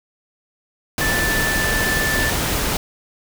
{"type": "tone in noise", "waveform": "sine", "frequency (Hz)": 1760, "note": "A6", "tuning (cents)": 0, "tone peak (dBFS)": -20, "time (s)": [1.01, 2.3], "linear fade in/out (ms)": 2, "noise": "pink", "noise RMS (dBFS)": -21, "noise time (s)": [0.98, 2.77], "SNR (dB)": -2, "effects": []}